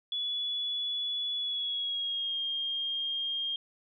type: tone with pitch glide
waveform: sine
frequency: 3413 to 3221 Hz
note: G#7 to G7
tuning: +47 to +46 cents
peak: -30 dBFS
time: 0.12-3.56 s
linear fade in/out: 2 ms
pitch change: -101 cents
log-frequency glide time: 1.37-2.4 s
effects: none